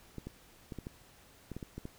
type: clicks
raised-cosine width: 3 ms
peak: -28 dBFS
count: 10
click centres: 0.183 / 0.27 / 0.722 / 0.787 / 0.869 / 1.517 / 1.566 / 1.628 / 1.78 / 1.854 s
effects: pink hiss -60 dBFS RMS until 1.98 s